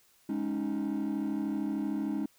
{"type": "chord", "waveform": "triangle", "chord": "Ab suspended fourth", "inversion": "none", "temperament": "equal with one note detuned", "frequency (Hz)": [207.7, 278, 311.1], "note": ["Ab3", "Db4", "Eb4"], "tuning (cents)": [0, 5, 0], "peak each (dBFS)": -31, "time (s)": [0.29, 2.26], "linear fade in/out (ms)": 5, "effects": ["tanh soft clip ceiling -24 dBFS", "white hiss -65 dBFS RMS until 2.38 s"]}